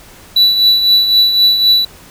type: tone with tremolo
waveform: triangle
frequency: 3951 Hz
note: B7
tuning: in tune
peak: -3 dBFS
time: 0.36-1.85 s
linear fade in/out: 5 ms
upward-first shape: triangle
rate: 3.9 Hz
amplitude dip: 60%
effects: pink hiss -39 dBFS RMS until 2.1 s